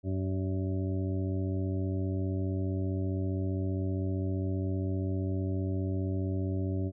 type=harmonic tone with a mistuned harmonic; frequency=95.2 Hz; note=F#2; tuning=50 cents sharp; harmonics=1 / 2 / 3 / 4 / 6 / 7; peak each=-30 / -38 / -36 / -40 / -45 / -48 dBFS; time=0.03-6.92 s; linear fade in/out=50 ms; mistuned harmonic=7; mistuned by=-28 cents; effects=none